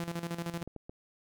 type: tone with tremolo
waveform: sawtooth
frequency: 169.9 Hz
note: F3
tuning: 47 cents flat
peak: -29 dBFS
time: 0-0.63 s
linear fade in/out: 0 ms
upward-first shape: square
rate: 13 Hz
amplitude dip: 70%
type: clicks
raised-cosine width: 2 ms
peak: -30 dBFS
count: 3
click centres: 0.676 / 0.763 / 0.895 s
effects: none